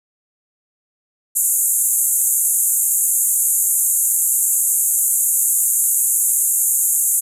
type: band-pass noise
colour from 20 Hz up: white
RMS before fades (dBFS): -17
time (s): 1.35-7.21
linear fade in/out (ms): 20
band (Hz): 6800 to 13000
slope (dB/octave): 96
effects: none